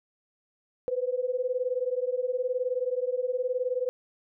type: beating tone pair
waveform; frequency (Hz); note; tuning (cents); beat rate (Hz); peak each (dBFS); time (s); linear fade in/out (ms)
sine; 493.9 / 512.9; B4 / C5; 0 / -35; 19; -29; 0.88-3.89; 0
effects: none